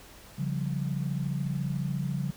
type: tone cluster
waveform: sine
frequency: 139.9 / 173.8 / 194.1 Hz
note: C#3 / F3 / G3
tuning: +16 / -8 / -17 cents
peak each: -30 / -33 / -36 dBFS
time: 0.38-2.31 s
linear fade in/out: 10 ms
effects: added 50 Hz sine -56 dBFS peak until 2.36 s + pink hiss -51 dBFS RMS until 2.36 s